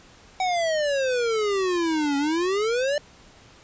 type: exponential two-way sweep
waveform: square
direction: down then up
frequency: 760 to 277.2 to 599 Hz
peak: -22 dBFS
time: 0.4-2.98 s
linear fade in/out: 2 ms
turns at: 2.17 s
effects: pink hiss -51 dBFS RMS until 3.63 s + resampled to 16000 Hz